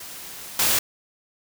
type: noise with level steps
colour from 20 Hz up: white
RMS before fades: -38 / -20 dBFS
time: 0-0.79 s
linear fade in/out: 5 ms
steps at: 0.59 s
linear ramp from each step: 2 ms
effects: none